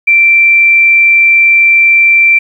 sine tone, 2349 Hz, D7, in tune, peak -3 dBFS, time 0.07-2.39 s, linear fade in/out 10 ms, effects 7-bit

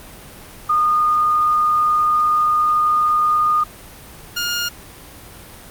sine / 15% pulse tone pair in turn, 1224 / 1417.8 Hz, D#6 / F6, -29 / +26 cents, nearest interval minor third, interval 255 cents, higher second, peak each -13 dBFS, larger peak neither, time 0.69-3.64 / 4.36-4.69 s, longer first, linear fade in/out 10 ms, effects pink hiss -39 dBFS RMS until 5.7 s + Opus 32 kbps

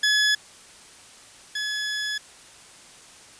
20% pulse tone pair in turn, 1700 / 1700 Hz, G#6 / G#6, +40 / +40 cents, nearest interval unison, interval 0 cents, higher neither, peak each -13 / -21 dBFS, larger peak first, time 0.03-0.35 / 1.55-2.18 s, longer second, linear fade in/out 5 ms, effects white hiss -48 dBFS RMS until 3.39 s + resampled to 22050 Hz

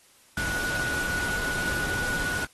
sine tone in noise, 1466 Hz, F#6, 16 cents flat, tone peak -28 dBFS, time 0.37-2.45 s, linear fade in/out 2 ms, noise pink, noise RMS -33 dBFS, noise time 0.37-2.45 s, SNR +2 dB, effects white hiss -58 dBFS RMS until 2.53 s + AAC 32 kbps

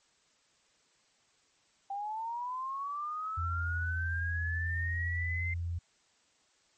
sine linear sweep, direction up, 784 to 2093 Hz, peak -34 dBFS, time 1.9-5.54 s, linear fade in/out 5 ms
sine tone with pitch glide, 84.2 to 85.62 Hz, E2 to F2, +37 to -34 cents, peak -32 dBFS, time 3.37-5.79 s, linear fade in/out 10 ms, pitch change +29 cents, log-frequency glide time 4.62-4.86 s
effects white hiss -69 dBFS RMS until 6.77 s + MP3 32 kbps

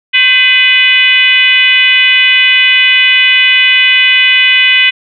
sine tone with frequency modulation, 2500 Hz, D#7, 8 cents sharp, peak -4 dBFS, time 0.13-4.91 s, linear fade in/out 20 ms, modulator 475 Hz, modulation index 1.4, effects none

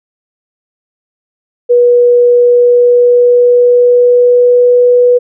sine tone with pitch glide, 485.1 to 490.5 Hz, B4 to B4, -31 to -12 cents, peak -3 dBFS, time 1.69-5.19 s, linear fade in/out 20 ms, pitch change +19 cents, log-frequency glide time 2.3-4.79 s, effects none

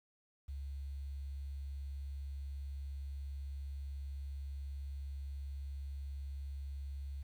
sine tone, 69.3 Hz, C#2, in tune, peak -40 dBFS, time 0.48-7.23 s, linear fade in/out 10 ms, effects 11-bit

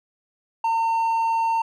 sine tone with hard clipping, 909 Hz, A#5, 44 cents flat, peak -20 dBFS, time 0.64-1.62 s, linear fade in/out 5 ms, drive 3 dB, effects none

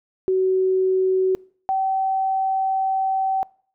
sine tone pair in turn, 375.8 / 767.8 Hz, F#4 / G5, +27 / -36 cents, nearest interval octave, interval 1237 cents, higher second, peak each -16 / -18 dBFS, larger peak first, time 0.28-1.35 / 1.69-3.43 s, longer second, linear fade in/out 0 ms, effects noise-tail reverb RT60 0.5 s tail -24 dB re dry

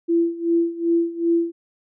sine tone with tremolo, 337.1 Hz, E4, 39 cents sharp, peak -14 dBFS, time 0.08-1.52 s, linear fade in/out 20 ms, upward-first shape sine, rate 2.6 Hz, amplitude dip 85%, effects none

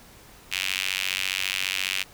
sawtooth tone with high-pass filter, 94.6 Hz, F#2, 39 cents sharp, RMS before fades -28 dBFS, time 0.51-2.04 s, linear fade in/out 20 ms, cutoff 2600 Hz, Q 3, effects pink hiss -50 dBFS RMS until 2.13 s

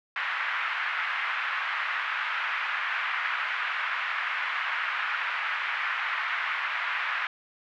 pink band-pass noise, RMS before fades -30 dBFS, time 0.16-7.27 s, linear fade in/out 2 ms, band 1200 to 2400 Hz, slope 24 dB/octave, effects none

